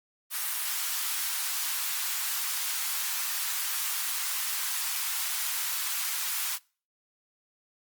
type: high-pass noise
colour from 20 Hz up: white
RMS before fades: -31 dBFS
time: 0.3-6.59 s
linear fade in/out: 50 ms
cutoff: 920 Hz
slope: 24 dB/octave
effects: noise-tail reverb RT60 0.4 s tail -25 dB re dry + Opus 32 kbps